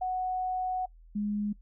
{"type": "tone pair in turn", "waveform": "sine", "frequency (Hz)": [740, 207.3], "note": ["F#5", "G#3"], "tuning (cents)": [0, -3], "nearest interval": "octave + minor seventh", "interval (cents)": 2203, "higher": "first", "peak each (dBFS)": -28, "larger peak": "neither", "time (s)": [[0.01, 0.86], [1.15, 1.53]], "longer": "first", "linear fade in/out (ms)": 10, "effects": ["noise-tail reverb RT60 0.1 s tail -21 dB re dry", "added 41 Hz sine -51 dBFS peak until 1.61 s"]}